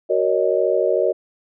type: chord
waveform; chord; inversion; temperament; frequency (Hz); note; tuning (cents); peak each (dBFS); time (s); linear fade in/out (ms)
sine; D# minor seventh; first; just; 373.4 / 466.7 / 560 / 622.3; F#4 / A#4 / C#5 / D#5; +16 / +2 / +18 / 0; -21; 0.09-1.13; 20
effects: none